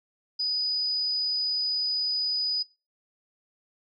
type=tone; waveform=sine; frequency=4968 Hz; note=D#8; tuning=3 cents flat; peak=-25 dBFS; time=0.39-2.63 s; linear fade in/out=10 ms; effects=noise-tail reverb RT60 0.3 s tail -23 dB re dry